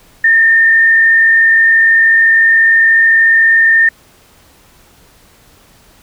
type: tone with frequency modulation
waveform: sine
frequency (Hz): 1813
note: A#6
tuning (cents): -49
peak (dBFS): -5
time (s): 0.24-3.89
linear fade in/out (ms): 5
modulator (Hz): 48.3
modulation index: 0.52
effects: pink hiss -46 dBFS RMS until 6.02 s